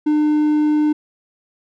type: tone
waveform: triangle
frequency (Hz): 301.6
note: D4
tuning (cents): +46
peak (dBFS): -11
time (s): 0.06-0.93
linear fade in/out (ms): 10
effects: none